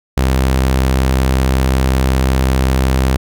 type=tone; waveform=sawtooth; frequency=65.41 Hz; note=C2; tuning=in tune; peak=-7 dBFS; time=0.17-3.17 s; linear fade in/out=5 ms; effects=none